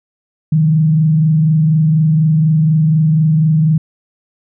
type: tone with frequency modulation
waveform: sine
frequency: 156.8 Hz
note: D#3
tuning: 14 cents sharp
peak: -8 dBFS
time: 0.52-3.78 s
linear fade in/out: 5 ms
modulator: 24.1 Hz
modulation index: 0.38
effects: none